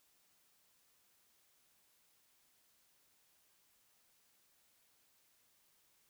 silence, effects white hiss -73 dBFS RMS until 6.09 s

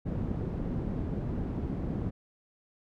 white low-pass noise, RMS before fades -33 dBFS, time 0.05-2.11 s, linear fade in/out 20 ms, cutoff 210 Hz, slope 12 dB/octave, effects none

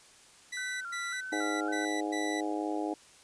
sawtooth tone bursts, 1972 Hz, B6, 3 cents flat, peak -32 dBFS, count 5, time 0.52-2.41 s, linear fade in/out 10 ms, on 290 ms, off 110 ms
sine tone with vibrato, 1450 Hz, F#6, 35 cents flat, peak -37 dBFS, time 0.57-1.85 s, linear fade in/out 2 ms, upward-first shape square, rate 1.8 Hz, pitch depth 81 cents each way
harmonic tone, 103.83 Hz, G#2, in tune, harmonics 3 / 4 / 5 / 6 / 7 / 8, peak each -33 / -39 / -41 / -42 / -39 / -40 dBFS, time 1.32-2.94 s, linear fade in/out 5 ms
effects white hiss -57 dBFS RMS until 3.23 s + resampled to 22050 Hz

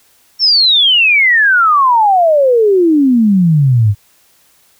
sine exponential sweep, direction down, 5500 to 98 Hz, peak -6 dBFS, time 0.39-3.95 s, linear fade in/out 50 ms, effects white hiss -51 dBFS RMS until 4.79 s

